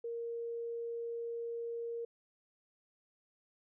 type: tone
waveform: sine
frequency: 466.4 Hz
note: A#4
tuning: 1 cent sharp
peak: -37 dBFS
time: 0.04-2.05 s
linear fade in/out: 5 ms
effects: none